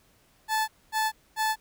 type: tone bursts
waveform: 30% pulse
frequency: 872 Hz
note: A5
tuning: 16 cents flat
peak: -21 dBFS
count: 3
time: 0.48-1.56 s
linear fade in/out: 50 ms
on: 200 ms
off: 240 ms
effects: pink hiss -63 dBFS RMS until 1.6 s